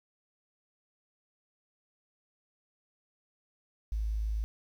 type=tone; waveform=sine; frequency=53.6 Hz; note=A1; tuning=45 cents flat; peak=-29 dBFS; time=3.92-4.44 s; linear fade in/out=0 ms; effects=10-bit